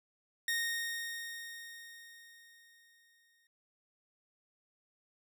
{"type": "tone with exponential decay", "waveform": "sawtooth", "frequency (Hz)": 1855, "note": "A#6", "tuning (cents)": -9, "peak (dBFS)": -27, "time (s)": [0.48, 3.47], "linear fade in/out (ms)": 2, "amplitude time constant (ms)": 650, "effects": []}